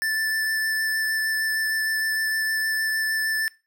square tone with vibrato, 1760 Hz, A6, in tune, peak -23 dBFS, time 0.02-3.48 s, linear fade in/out 0 ms, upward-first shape sine, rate 6.5 Hz, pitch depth 11 cents each way, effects noise-tail reverb RT60 0.3 s tail -22 dB re dry

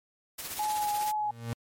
white noise with tremolo, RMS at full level -36 dBFS, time 0.38-1.12 s, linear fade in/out 10 ms, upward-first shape sine, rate 16 Hz, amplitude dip 45%
sine tone with vibrato, 842 Hz, G#5, 24 cents sharp, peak -27 dBFS, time 0.59-1.31 s, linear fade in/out 5 ms, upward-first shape triangle, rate 2.3 Hz, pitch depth 24 cents each way
35% pulse tone with exponential growth, 116.54 Hz, A#2, in tune, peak -27 dBFS, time 1.15-1.53 s, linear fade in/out 0 ms, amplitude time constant 82 ms
effects MP3 64 kbps

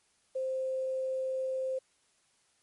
sine tone with quantisation, 523.3 Hz, C5, in tune, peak -30 dBFS, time 0.35-1.79 s, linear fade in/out 10 ms, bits 10, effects white hiss -70 dBFS RMS until 2.62 s + MP3 48 kbps

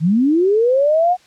sine linear sweep, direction up, 145.8 to 740 Hz, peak -11 dBFS, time 0-1.17 s, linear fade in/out 50 ms, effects white hiss -51 dBFS RMS until 1.26 s + low-pass 6000 Hz 12 dB/octave

